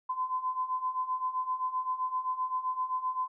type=beating tone pair; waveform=sine; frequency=1017 / 1024.7 Hz; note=C6 / C6; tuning=-50 / -36 cents; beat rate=7.7 Hz; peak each=-35 / -31 dBFS; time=0.09-3.28 s; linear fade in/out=10 ms; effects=none